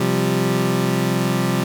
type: chord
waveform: 25% pulse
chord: C suspended fourth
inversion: none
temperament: equal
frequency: 130.81 / 174.61 / 196 Hz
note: C3 / F3 / G3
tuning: 0 / 0 / 0 cents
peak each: -18 dBFS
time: 0-1.64 s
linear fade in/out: 5 ms
effects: none